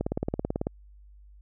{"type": "click train", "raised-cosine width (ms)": 2, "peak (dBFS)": -14, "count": 13, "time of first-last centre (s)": [0.01, 0.669], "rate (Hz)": 18.2, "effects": ["added 50 Hz sine -49 dBFS peak until 1.41 s"]}